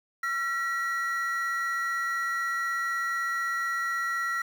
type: tone pair together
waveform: triangle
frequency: 1358 / 1918.7 Hz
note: F6 / A#6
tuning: -49 / +49 cents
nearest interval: tritone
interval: 598 cents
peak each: -28 dBFS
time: 0.23-4.42 s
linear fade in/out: 5 ms
effects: 8-bit